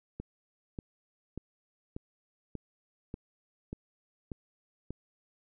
click train, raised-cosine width 3 ms, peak -25 dBFS, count 9, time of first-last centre 0.2-4.906 s, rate 1.7 Hz, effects none

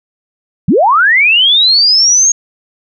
sine linear sweep, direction up, 129.2 to 6620 Hz, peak -5 dBFS, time 0.68-2.32 s, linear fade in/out 5 ms, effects none

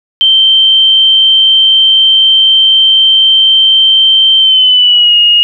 sine tone with pitch glide, 3124 to 2865 Hz, G7 to F7, -7 to +44 cents, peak -3 dBFS, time 0.21-5.43 s, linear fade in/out 0 ms, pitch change -149 cents, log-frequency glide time 4.39-5.16 s, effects none

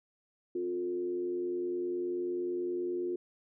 sine tone with frequency modulation, 355.6 Hz, F4, 31 cents sharp, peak -31 dBFS, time 0.55-3.16 s, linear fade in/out 5 ms, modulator 89.5 Hz, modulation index 0.48, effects none

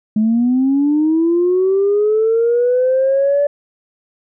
sine linear sweep, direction up, 211.3 to 580 Hz, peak -10 dBFS, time 0.16-3.47 s, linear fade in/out 5 ms, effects tanh soft clip ceiling -7 dBFS

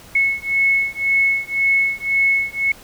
sine beating tone pair, 2193 / 2194.9 Hz, C#7 / C#7, -19 / -18 cents, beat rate 1.9 Hz, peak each -18 dBFS, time 0.15-2.72 s, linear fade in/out 5 ms, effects pink hiss -43 dBFS RMS until 2.83 s

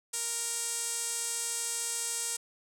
sawtooth tone with band-pass filter, 466.2 Hz, A#4, in tune, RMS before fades -34 dBFS, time 0.13-2.37 s, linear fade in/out 10 ms, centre 8300 Hz, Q 3.1, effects none

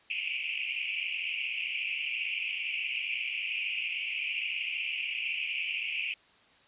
pink band-pass noise, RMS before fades -34 dBFS, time 0.1-6.14 s, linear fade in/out 2 ms, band 2300 to 2900 Hz, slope 96 dB/octave, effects white hiss -61 dBFS RMS until 6.67 s + resampled to 8000 Hz

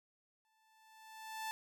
sawtooth tone with exponential growth, 880 Hz, A5, in tune, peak -34 dBFS, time 0.45-1.51 s, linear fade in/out 0 ms, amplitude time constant 230 ms, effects none

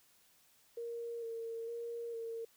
sine tone with vibrato, 462.6 Hz, A#4, 13 cents flat, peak -39 dBFS, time 0.77-2.45 s, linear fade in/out 5 ms, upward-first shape square, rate 1.1 Hz, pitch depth 20 cents each way, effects white hiss -68 dBFS RMS until 2.56 s

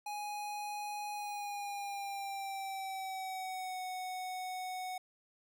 square tone with pitch glide, 830.6 to 740 Hz, G#5 to F#5, 0 to 0 cents, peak -39 dBFS, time 0.06-4.98 s, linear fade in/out 5 ms, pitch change -200 cents, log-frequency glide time 1.13-3.8 s, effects none

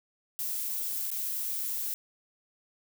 violet noise with dropouts, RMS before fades -33 dBFS, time 0.39-1.94 s, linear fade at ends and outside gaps 0 ms, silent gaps 1.104-1.115 s, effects none

